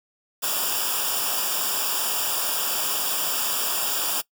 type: noise with comb filter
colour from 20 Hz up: white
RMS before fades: -25 dBFS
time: 0.42-4.22 s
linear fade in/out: 20 ms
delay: 0.48 ms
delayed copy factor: -1
effects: noise-tail reverb RT60 0.1 s tail -21 dB re dry